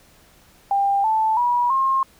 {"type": "tone with pitch steps", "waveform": "sine", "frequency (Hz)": [796, 878.1, 968.7, 1068.7], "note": ["G5", "A5", "B5", "C6"], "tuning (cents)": [26, -4, -34, 36], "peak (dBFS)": -16, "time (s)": [0.71, 2.03], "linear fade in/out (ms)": 2, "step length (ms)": 330, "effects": ["pink hiss -53 dBFS RMS until 2.19 s"]}